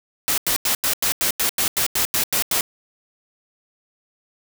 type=noise bursts; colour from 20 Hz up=white; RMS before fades=-20 dBFS; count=13; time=0.28-2.609 s; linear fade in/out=0 ms; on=97 ms; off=89 ms; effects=none